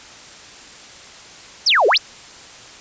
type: exponential two-way sweep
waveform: sine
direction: down then up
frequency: 6170 to 378.1 to 6170 Hz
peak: -11 dBFS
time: 1.66-1.98 s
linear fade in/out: 10 ms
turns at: 1.87 s
effects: white hiss -40 dBFS RMS until 2.8 s + resampled to 16000 Hz